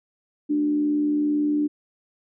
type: tone with frequency modulation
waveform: sine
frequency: 296.3 Hz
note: D4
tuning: 15 cents sharp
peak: -19 dBFS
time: 0.49-1.68 s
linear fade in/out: 20 ms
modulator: 77.7 Hz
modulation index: 0.29
effects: none